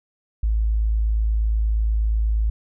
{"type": "tone", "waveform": "sine", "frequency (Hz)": 54.2, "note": "A1", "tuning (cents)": -25, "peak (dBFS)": -17, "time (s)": [0.43, 2.5], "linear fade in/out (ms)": 5, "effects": []}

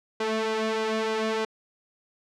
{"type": "tone with flanger", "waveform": "sawtooth", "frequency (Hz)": 220, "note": "A3", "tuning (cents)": 0, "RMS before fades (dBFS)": -27, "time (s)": [0.2, 1.45], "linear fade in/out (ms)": 5, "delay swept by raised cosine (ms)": [2, 2.84], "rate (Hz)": 3.3, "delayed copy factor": 0.8, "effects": ["low-pass 5000 Hz 12 dB/octave"]}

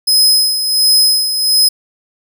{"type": "tone with tremolo", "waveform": "sawtooth", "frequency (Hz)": 5080, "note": "D#8", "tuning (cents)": 35, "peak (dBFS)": -4, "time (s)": [0.07, 1.69], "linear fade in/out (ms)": 10, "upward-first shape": "sine", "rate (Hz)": 1.4, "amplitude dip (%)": 60, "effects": []}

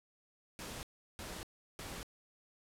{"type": "noise bursts", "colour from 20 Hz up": "pink", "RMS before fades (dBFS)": -45, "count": 3, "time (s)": [0.59, 2.03], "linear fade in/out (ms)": 0, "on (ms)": 240, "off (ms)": 360, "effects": ["low-pass 12000 Hz 12 dB/octave"]}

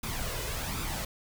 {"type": "noise with flanger", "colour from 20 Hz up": "pink", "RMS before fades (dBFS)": -34, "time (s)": [0.03, 1.05], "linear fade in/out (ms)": 5, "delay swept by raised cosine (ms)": [0.82, 2.02], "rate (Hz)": 1.3, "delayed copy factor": 0.55, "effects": []}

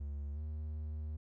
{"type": "tone with pitch glide", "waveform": "triangle", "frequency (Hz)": [71.8, 76.51], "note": ["D2", "D#2"], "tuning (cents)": [-39, -29], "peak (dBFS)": -36, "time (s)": [0, 1.17], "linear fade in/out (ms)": 10, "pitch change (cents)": 110, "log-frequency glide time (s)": [0.33, 0.4], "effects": []}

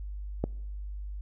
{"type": "click", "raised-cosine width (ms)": 2, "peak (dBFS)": -14, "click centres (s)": 0.44, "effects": ["noise-tail reverb RT60 1.0 s tail -26 dB re dry", "added 50 Hz sine -35 dBFS peak until 1.21 s"]}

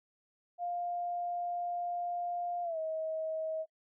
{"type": "tone with pitch glide", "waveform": "sine", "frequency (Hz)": [702, 636.3], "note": ["F5", "D#5"], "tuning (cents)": [9, 39], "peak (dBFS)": -33, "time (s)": [0.58, 3.66], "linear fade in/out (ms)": 50, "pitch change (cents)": -170, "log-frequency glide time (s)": [2.63, 2.78], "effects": ["noise-tail reverb RT60 0.1 s tail -25 dB re dry"]}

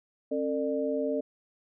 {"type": "tone cluster", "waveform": "sine", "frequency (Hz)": [269.2, 451.2, 598], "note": ["C4", "A4", "D5"], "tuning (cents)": [49, 44, 31], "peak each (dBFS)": -31, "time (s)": [0.31, 1.21], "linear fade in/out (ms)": 10, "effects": []}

